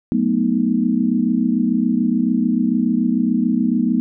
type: chord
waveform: sine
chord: B dominant seventh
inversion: second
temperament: equal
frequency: 185 / 220 / 246.9 / 311.1 Hz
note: F#3 / A3 / B3 / D#4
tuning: 0 / 0 / 0 / 0 cents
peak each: -23 / -19 / -18 / -23 dBFS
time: 0.12-4 s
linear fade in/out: 0 ms
effects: none